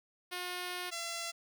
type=tone pair in turn; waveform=5% pulse; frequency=359 / 677.7 Hz; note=F4 / E5; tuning=+48 / +48 cents; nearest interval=major seventh; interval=1100 cents; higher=second; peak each=-26 dBFS; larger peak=neither; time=0.31-0.91 / 0.91-1.32 s; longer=first; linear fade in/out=20 ms; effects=none